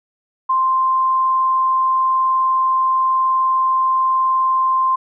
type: tone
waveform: sine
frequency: 1046.5 Hz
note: C6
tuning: in tune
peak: -13 dBFS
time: 0.49-4.96 s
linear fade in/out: 10 ms
effects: none